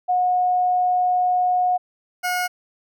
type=tone pair in turn; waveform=sine / 20% pulse; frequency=726 / 722.8 Hz; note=F#5 / F#5; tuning=-33 / -41 cents; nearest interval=unison; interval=8 cents; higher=first; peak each=-16 dBFS; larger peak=neither; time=0.08-1.78 / 2.23-2.48 s; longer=first; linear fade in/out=20 ms; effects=none